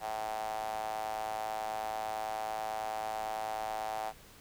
sawtooth tone with high-pass filter, 109.1 Hz, A2, 14 cents flat, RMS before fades -37 dBFS, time 0-4.13 s, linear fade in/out 50 ms, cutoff 740 Hz, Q 7.5, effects pink hiss -56 dBFS RMS until 4.4 s

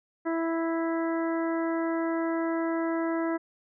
harmonic tone, 329.6 Hz, E4, in tune, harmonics 1 / 2 / 3 / 4 / 5 / 6, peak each -27 / -33 / -37 / -39 / -41 / -43 dBFS, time 0.25-3.38 s, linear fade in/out 20 ms, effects none

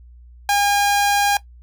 sawtooth tone, 811 Hz, G#5, 41 cents flat, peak -11 dBFS, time 0.49-1.37 s, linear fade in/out 2 ms, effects noise-tail reverb RT60 0.1 s tail -17 dB re dry + added 60 Hz sine -41 dBFS peak until 1.62 s

